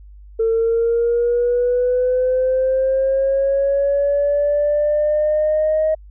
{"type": "linear sweep", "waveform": "sine", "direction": "up", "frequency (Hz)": [448.2, 629], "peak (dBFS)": -13, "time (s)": [0.39, 5.95], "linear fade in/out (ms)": 10, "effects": ["tanh soft clip ceiling -10 dBFS", "added 50 Hz sine -38 dBFS peak until 6.1 s"]}